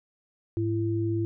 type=tone pair together; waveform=sine; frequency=105.9 / 336.2 Hz; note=G#2 / E4; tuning=+34 / +34 cents; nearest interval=octave + minor sixth; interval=2000 cents; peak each=-27 dBFS; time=0.57-1.25 s; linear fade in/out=0 ms; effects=none